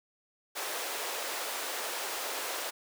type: high-pass noise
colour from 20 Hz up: pink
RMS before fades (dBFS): -36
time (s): 0.55-2.71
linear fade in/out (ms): 20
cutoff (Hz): 430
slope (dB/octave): 24
effects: none